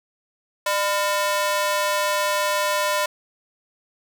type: ring-modulated tone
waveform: sawtooth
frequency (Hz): 805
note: G5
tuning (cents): +46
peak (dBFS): -13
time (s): 0.66-3.06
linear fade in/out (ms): 5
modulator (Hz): 203
effects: none